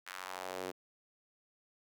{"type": "tone with high-pass filter sweep", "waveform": "sawtooth", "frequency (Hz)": 92.6, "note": "F#2", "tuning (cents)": 2, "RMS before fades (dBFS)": -43, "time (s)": [0.06, 0.72], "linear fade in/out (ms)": 20, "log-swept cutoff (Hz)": [1600, 360], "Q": 1.6, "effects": []}